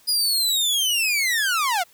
sawtooth linear sweep, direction down, 4978 to 659.3 Hz, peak -16 dBFS, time 0.07-1.84 s, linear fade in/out 20 ms, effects white hiss -55 dBFS RMS until 1.93 s

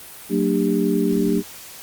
sine tone cluster, 185.7 / 227.4 / 298.1 / 397.7 Hz, F#3 / A#3 / D4 / G4, +7 / -43 / +26 / +25 cents, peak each -22 dBFS, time 0.29-1.43 s, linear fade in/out 50 ms, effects white hiss -39 dBFS RMS until 1.82 s + Opus 32 kbps

